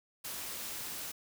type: noise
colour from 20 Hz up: white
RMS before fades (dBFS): -41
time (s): 0.24-1.12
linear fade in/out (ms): 10
effects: none